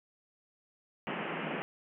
pink band-pass noise, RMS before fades -37 dBFS, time 1.07-1.62 s, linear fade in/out 0 ms, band 150 to 3000 Hz, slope 96 dB/octave, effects none

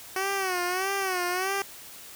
10% pulse tone with vibrato, 374 Hz, F#4, 19 cents sharp, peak -18 dBFS, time 0.16-1.62 s, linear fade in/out 2 ms, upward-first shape sine, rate 1.6 Hz, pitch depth 97 cents each way, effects white hiss -45 dBFS RMS until 2.15 s

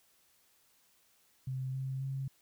sine tone with pitch steps, 130.81 / 132.87 / 134.95 Hz, C3 / C3 / C#3, 0 / +27 / -46 cents, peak -34 dBFS, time 1.47-2.28 s, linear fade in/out 5 ms, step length 270 ms, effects white hiss -69 dBFS RMS until 2.41 s

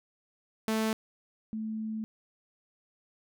sawtooth / sine tone pair in turn, 220 / 218.8 Hz, A3 / A3, 0 / -9 cents, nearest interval unison, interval 9 cents, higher first, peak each -23 / -32 dBFS, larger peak first, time 0.68-0.93 / 1.53-2.04 s, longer second, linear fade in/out 0 ms, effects none

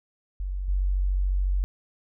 sine tone with level steps, 46.94 Hz, F#1, 26 cents sharp, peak -27 / -21 dBFS, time 0.4-1.64 s, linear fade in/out 0 ms, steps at 0.68 s, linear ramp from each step 10 ms, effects none

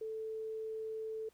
sine tone, 440 Hz, A4, in tune, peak -38 dBFS, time 0.01-1.29 s, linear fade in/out 5 ms, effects pink hiss -71 dBFS RMS until 1.33 s

